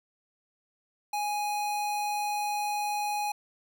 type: tone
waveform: square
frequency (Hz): 830.6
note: G#5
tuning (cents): 0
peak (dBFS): -29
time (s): 1.13-3.32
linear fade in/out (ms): 5
effects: none